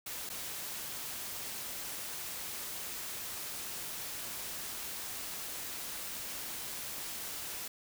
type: noise with dropouts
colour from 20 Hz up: white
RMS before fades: -41 dBFS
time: 0.06-7.68 s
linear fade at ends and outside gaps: 5 ms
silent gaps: 0.293-0.299 s
effects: none